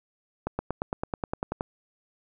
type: accelerating click train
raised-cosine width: 1 ms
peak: -14 dBFS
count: 12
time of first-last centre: 0.47-1.609 s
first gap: 120 ms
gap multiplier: 0.97
effects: none